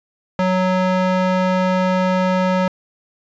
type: tone with band-pass filter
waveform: square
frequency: 185 Hz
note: F#3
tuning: in tune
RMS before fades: -17 dBFS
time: 0.39-2.68 s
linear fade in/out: 2 ms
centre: 780 Hz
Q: 0.61
effects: resampled to 16000 Hz